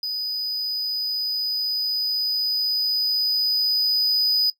triangle tone with level ramp, 4978 Hz, D#8, in tune, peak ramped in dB -23 to -15 dBFS, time 0.03-4.5 s, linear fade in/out 2 ms, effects noise-tail reverb RT60 0.1 s tail -20 dB re dry

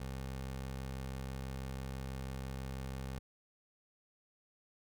20% pulse tone, 66.1 Hz, C2, 18 cents sharp, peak -35 dBFS, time 0-3.19 s, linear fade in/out 5 ms, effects none

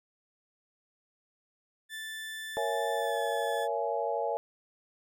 30% pulse tone with pitch glide, 1760 to 1719.8 Hz, A6 to A6, 0 to -40 cents, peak -35 dBFS, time 1.89-3.68 s, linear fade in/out 50 ms, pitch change -40 cents, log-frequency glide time 2.93-3.19 s
sine chord, A# half-diminished seventh, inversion none, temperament just, 466.2 / 559.4 / 671.3 / 839.1 Hz, A#4 / C#5 / E5 / G#5, 0 / +16 / +31 / +18 cents, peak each -34 dBFS, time 2.57-4.37 s, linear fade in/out 0 ms
effects none

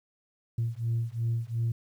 sine beating tone pair, 114.4 / 117.2 Hz, A#2 / A#2, -32 / +10 cents, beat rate 2.8 Hz, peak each -29 / -29 dBFS, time 0.58-1.72 s, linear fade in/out 5 ms, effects tanh soft clip ceiling -22 dBFS + 10-bit

